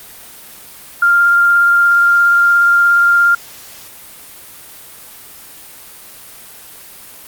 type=tone with vibrato; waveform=sine; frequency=1396.9 Hz; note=F6; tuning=in tune; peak=-7 dBFS; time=1.02-3.35 s; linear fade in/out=5 ms; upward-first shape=sine; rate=17 Hz; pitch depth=8 cents each way; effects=white hiss -36 dBFS RMS until 7.27 s + Opus 32 kbps